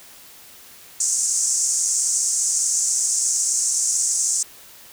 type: band-pass noise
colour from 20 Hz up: pink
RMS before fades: -21 dBFS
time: 1-4.43 s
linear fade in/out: 5 ms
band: 6200 to 8500 Hz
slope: 48 dB/octave
effects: white hiss -45 dBFS RMS until 4.92 s